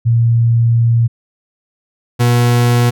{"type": "tone pair in turn", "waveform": ["sine", "40% pulse"], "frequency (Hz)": [116.54, 120.65], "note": ["A#2", "B2"], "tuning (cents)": [0, -40], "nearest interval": "minor second", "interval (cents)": 60, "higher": "second", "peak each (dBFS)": -8, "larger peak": "neither", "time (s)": [[0.05, 1.08], [2.19, 2.91]], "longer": "first", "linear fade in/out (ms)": 20, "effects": []}